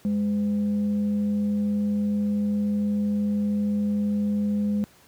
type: tone with frequency modulation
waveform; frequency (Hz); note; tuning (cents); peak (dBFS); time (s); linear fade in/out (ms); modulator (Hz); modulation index
sine; 206.5; G#3; -10; -21; 0.05-4.84; 0; 300; 0.26
effects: pink hiss -55 dBFS RMS until 5.07 s + high-pass 100 Hz 12 dB/octave